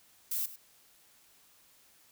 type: noise with echo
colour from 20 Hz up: violet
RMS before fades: -33 dBFS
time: 0.31-0.46 s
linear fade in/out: 5 ms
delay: 100 ms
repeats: 1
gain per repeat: -15 dB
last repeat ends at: 0.56 s
effects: white hiss -63 dBFS RMS until 2.11 s